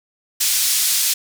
pink band-pass noise, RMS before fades -18 dBFS, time 0.4-1.14 s, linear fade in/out 10 ms, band 4600 to 16000 Hz, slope 12 dB/octave, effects none

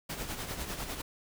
pink noise with tremolo, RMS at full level -36 dBFS, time 0.09-1.02 s, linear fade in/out 10 ms, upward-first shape sine, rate 10 Hz, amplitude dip 55%, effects none

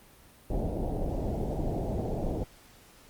pink low-pass noise, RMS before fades -31 dBFS, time 0.5-2.44 s, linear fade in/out 5 ms, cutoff 770 Hz, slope 48 dB/octave, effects pink hiss -56 dBFS RMS until 3.09 s + Opus 32 kbps

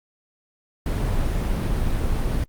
brown noise, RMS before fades -22 dBFS, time 0.86-2.44 s, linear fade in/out 2 ms, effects Opus 32 kbps

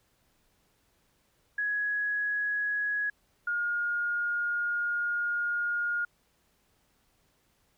sine tone pair in turn, 1673 / 1424.5 Hz, G#6 / F6, +12 / +34 cents, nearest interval minor third, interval 278 cents, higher first, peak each -27 dBFS, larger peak neither, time 1.58-3.1 / 3.47-6.05 s, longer second, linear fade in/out 5 ms, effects pink hiss -70 dBFS RMS until 7.77 s

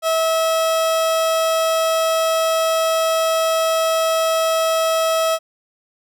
30% pulse tone, 648 Hz, E5, 30 cents flat, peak -13 dBFS, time 0.02-5.39 s, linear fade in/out 50 ms, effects none

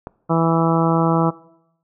click, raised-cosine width 1 ms, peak -16 dBFS, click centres 0.071 s
harmonic tone, 164.81 Hz, E3, in tune, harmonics 1 / 2 / 3 / 4 / 5 / 6 / 7 / 8, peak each -18 / -21 / -23 / -24 / -25 / -26 / -26 / -27 dBFS, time 0.29-1.31 s, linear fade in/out 20 ms
effects noise-tail reverb RT60 0.8 s tail -21 dB re dry

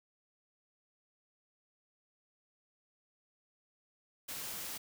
white noise, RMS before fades -42 dBFS, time 4.28-4.78 s, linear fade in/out 10 ms, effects none

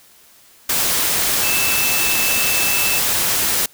sine tone in noise, 2637 Hz, E7, in tune, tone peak -21 dBFS, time 1.43-2.99 s, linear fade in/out 5 ms, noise white, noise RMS -18 dBFS, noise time 0.69-3.66 s, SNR -6 dB, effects white hiss -49 dBFS RMS until 3.73 s

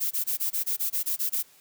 violet noise bursts, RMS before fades -27 dBFS, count 11, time 0-1.43 s, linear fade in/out 20 ms, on 110 ms, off 22 ms, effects white hiss -57 dBFS RMS until 1.6 s + high-pass 80 Hz 12 dB/octave

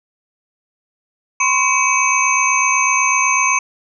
sine tone cluster, 1018 / 1086 / 2277 / 2576 / 6280 Hz, C6 / C#6 / C#7 / E7 / G8, -48 / -36 / +46 / -41 / +2 cents, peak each -19 dBFS, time 1.4-3.59 s, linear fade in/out 5 ms, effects none

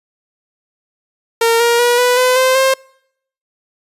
sawtooth tone with pitch steps, 460.1 / 471.1 / 482.4 / 494 / 505.8 / 517.9 / 530.4 Hz, A#4 / A#4 / B4 / B4 / B4 / C5 / C5, -23 / +18 / -41 / 0 / +41 / -18 / +23 cents, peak -6 dBFS, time 1.41-2.74 s, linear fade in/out 5 ms, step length 190 ms, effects noise-tail reverb RT60 0.7 s tail -26 dB re dry + resampled to 32000 Hz

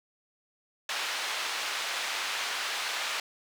white band-pass noise, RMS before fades -33 dBFS, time 0.89-3.2 s, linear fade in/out 2 ms, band 750 to 3700 Hz, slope 12 dB/octave, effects none

